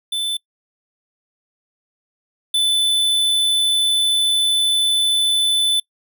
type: tone pair in turn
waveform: square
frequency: 3520 / 3507 Hz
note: A7 / A7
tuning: 0 / -6 cents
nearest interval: unison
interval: 6 cents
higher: first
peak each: -20 / -15 dBFS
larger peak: second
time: 0.12-0.37 / 2.54-5.8 s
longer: second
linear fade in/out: 5 ms
effects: noise-tail reverb RT60 0.1 s tail -25 dB re dry